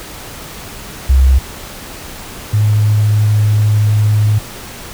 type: tone pair in turn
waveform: sine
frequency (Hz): 65.8 / 105.79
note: C2 / G#2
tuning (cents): +10 / +32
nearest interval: minor sixth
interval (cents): 822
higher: second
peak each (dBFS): -5 / -8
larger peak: first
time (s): 1.09-1.39 / 2.53-4.39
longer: second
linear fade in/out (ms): 10
effects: pink hiss -30 dBFS RMS until 4.93 s